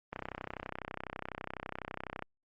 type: click train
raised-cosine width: 0.5 ms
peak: -23 dBFS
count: 68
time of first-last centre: 0.13-2.224 s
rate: 32 Hz
effects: Opus 32 kbps